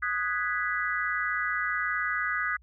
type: chord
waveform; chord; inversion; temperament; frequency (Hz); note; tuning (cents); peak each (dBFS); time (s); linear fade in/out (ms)
sine; G# minor seventh; second; equal; 1244.5 / 1480 / 1661.2 / 1975.5; D#6 / F#6 / G#6 / B6; 0 / 0 / 0 / 0; -32; 0.02-2.57; 10
effects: added 60 Hz sine -54 dBFS peak until 2.62 s